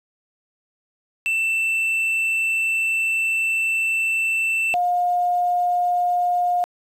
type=tone pair in turn; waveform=triangle / sine; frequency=2668 / 711.2 Hz; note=E7 / F5; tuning=+20 / +31 cents; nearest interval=octave + major seventh; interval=2289 cents; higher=first; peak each=-17 / -17 dBFS; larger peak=neither; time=1.26-4.74 / 4.74-6.64 s; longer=first; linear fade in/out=0 ms; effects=resampled to 32000 Hz + 8-bit